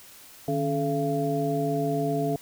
sine tone cluster, 152.4 / 279.1 / 431.2 / 682 Hz, D#3 / C#4 / A4 / F5, -36 / +12 / -35 / -41 cents, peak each -29 dBFS, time 0.48-2.36 s, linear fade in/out 2 ms, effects white hiss -49 dBFS RMS until 2.41 s

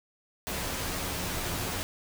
pink noise with comb filter, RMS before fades -33 dBFS, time 0.47-1.83 s, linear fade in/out 0 ms, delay 11 ms, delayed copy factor +0.55, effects none

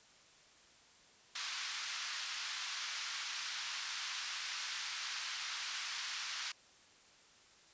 white band-pass noise, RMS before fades -42 dBFS, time 1.35-6.52 s, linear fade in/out 5 ms, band 1100 to 5800 Hz, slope 24 dB/octave, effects white hiss -63 dBFS RMS until 7.73 s + resampled to 16000 Hz

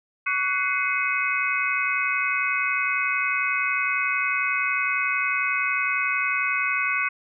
sine tone cluster, 1131 / 1485 / 2062 / 2193 / 2537 Hz, C#6 / F#6 / C7 / C#7 / D#7, +34 / +6 / -26 / -19 / +33 cents, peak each -29 / -27 / -29 / -28 / -27 dBFS, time 0.26-7.09 s, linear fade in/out 10 ms, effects none

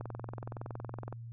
click train, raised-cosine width 1 ms, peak -27 dBFS, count 25, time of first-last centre 0.01-1.126 s, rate 21.5 Hz, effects added 116 Hz sine -42 dBFS peak until 1.32 s

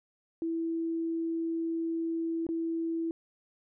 sine tone with dropouts, 329.6 Hz, E4, in tune, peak -29 dBFS, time 0.42-3.11 s, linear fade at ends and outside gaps 1 ms, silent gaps 2.467-2.489 s, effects none

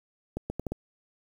accelerating click train, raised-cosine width 2 ms, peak -18 dBFS, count 5, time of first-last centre 0.37-0.72 s, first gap 130 ms, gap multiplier 0.74, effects 8-bit

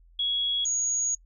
sine tone pair in turn, 3337 / 6687 Hz, G#7 / G#8, +8 / +11 cents, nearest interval octave, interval 1203 cents, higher second, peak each -24 dBFS, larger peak neither, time 0.19-0.65 / 0.65-1.15 s, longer second, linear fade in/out 5 ms, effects noise-tail reverb RT60 0.1 s tail -24 dB re dry + added 42 Hz sine -53 dBFS peak until 1.25 s

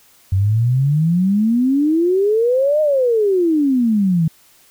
sine exponential two-way sweep, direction up then down, 92.5 to 622.3 to 156.2 Hz, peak -12 dBFS, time 0.32-4.28 s, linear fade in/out 5 ms, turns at 2.81 s, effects white hiss -51 dBFS RMS until 4.7 s

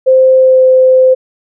sine tone with pitch glide, 521 to 516.8 Hz, C5 to C5, -7 to -21 cents, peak -3 dBFS, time 0.06-1.15 s, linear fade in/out 20 ms, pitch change -14 cents, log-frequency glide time 0.37-0.64 s, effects none

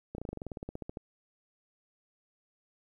slowing click train, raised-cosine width 2 ms, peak -25 dBFS, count 17, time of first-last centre 0.15-0.972 s, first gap 32 ms, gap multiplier 1.06, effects 11-bit

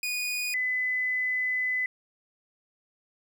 sawtooth / sine tone pair in turn, 2466 / 2010 Hz, D#7 / B6, -16 / +30 cents, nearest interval major third, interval 354 cents, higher first, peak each -25 dBFS, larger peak neither, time 0.03-0.54 / 0.54-1.86 s, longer second, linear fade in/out 2 ms, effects 10-bit

